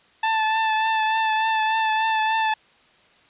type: tone with vibrato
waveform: sawtooth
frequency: 880 Hz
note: A5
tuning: in tune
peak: -15 dBFS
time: 0.23-2.54 s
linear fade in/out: 5 ms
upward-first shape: triangle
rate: 3.4 Hz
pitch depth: 26 cents each way
effects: white hiss -56 dBFS RMS until 3.29 s + resampled to 8000 Hz